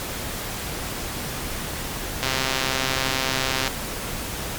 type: click train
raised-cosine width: 0.2 ms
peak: -5 dBFS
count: 192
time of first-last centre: 2.23-3.677 s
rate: 132 Hz
effects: pink hiss -30 dBFS RMS until 4.58 s + MP3 96 kbps